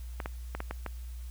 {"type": "clicks", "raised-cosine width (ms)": 0.5, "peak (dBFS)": -20, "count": 6, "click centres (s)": [0.202, 0.259, 0.55, 0.604, 0.71, 0.863], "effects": ["added 60 Hz sine -38 dBFS peak until 1.3 s", "white hiss -58 dBFS RMS until 1.3 s"]}